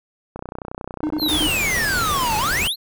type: click train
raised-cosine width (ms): 1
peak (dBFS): -16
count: 34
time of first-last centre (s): 0.36-1.425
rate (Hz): 31
type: tone bursts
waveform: triangle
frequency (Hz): 305.8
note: D#4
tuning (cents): -30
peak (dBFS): -18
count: 5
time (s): 1.03-1.468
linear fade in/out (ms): 0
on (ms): 62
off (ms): 32
type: exponential two-way sweep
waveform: square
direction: down then up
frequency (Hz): 4377 to 830.6 to 4377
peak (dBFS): -20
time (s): 1.18-2.76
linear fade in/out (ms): 50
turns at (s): 2.37
type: noise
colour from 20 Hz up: pink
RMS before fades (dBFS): -26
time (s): 1.28-2.68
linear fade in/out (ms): 10
effects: none